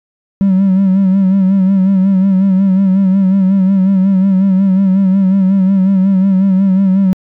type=tone with vibrato; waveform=triangle; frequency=191.6 Hz; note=G3; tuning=39 cents flat; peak=-4 dBFS; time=0.41-7.13 s; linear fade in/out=0 ms; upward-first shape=sine; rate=5.5 Hz; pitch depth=55 cents each way; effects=tanh soft clip ceiling -2 dBFS